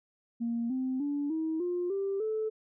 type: tone with pitch steps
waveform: sine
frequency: 233.7 / 259.3 / 287.7 / 319.2 / 354.2 / 393 / 436.1 Hz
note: A#3 / C4 / D4 / D#4 / F4 / G4 / A4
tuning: +5 / -15 / -36 / +44 / +24 / +4 / -15 cents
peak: -28 dBFS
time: 0.4-2.5 s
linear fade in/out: 20 ms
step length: 300 ms
effects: tanh soft clip ceiling -24 dBFS